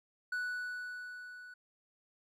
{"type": "tone with level ramp", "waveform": "triangle", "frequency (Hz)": 1480, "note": "F#6", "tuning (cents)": 0, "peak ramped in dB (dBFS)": [-31, -47], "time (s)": [0.32, 1.54], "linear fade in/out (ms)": 5, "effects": []}